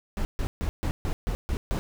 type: noise bursts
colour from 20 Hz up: brown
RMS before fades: -27 dBFS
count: 8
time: 0.17-1.79 s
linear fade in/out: 0 ms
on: 80 ms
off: 140 ms
effects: none